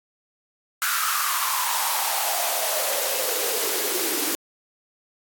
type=noise with high-pass filter sweep; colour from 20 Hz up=white; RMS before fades=-24 dBFS; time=0.82-4.35 s; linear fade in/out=0 ms; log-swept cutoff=1400 to 310 Hz; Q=6.4; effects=AAC 64 kbps